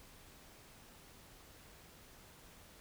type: silence
effects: pink hiss -59 dBFS RMS until 2.8 s